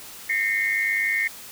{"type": "tone cluster", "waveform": "sine", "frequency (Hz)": [1829, 2077, 2177], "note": ["A#6", "C7", "C#7"], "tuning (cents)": [-33, -13, -32], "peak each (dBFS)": -25, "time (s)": [0.29, 1.28], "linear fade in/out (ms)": 10, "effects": ["white hiss -41 dBFS RMS until 1.51 s"]}